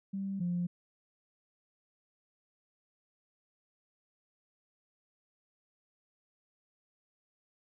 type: tone pair in turn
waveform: sine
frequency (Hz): 195.2 / 175.8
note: G3 / F3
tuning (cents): -7 / +12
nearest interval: major second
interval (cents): 181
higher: first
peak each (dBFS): -33 / -29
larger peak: second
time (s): 0.13-0.4 / 0.4-0.67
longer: neither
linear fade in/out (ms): 10
effects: tanh soft clip ceiling -25 dBFS